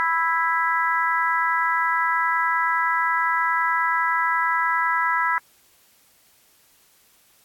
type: harmonic tone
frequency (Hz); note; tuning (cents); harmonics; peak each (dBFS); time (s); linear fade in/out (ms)
329.6; E4; 0; 3 / 4 / 5 / 6; -23 / -24 / -25 / -26; 0-5.38; 0
effects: white hiss -58 dBFS RMS until 7.44 s + AAC 64 kbps